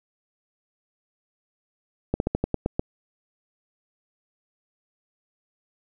slowing click train, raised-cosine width 2 ms, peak -9 dBFS, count 8, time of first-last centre 2.14-2.795 s, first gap 61 ms, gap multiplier 1.14, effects none

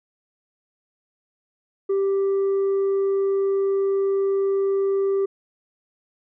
triangle tone with tanh clipping, 392 Hz, G4, in tune, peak -19 dBFS, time 1.89-5.26 s, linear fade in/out 10 ms, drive 7 dB, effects none

